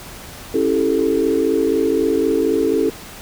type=chord; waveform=sine; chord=A dominant seventh; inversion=first; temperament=just; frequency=275 / 330 / 396 / 440 Hz; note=C#4 / E4 / G4 / A4; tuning=-14 / +2 / +18 / 0 cents; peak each=-21 / -20 / -21 / -18 dBFS; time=0.54-2.9 s; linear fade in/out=5 ms; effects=pink hiss -36 dBFS RMS until 3.21 s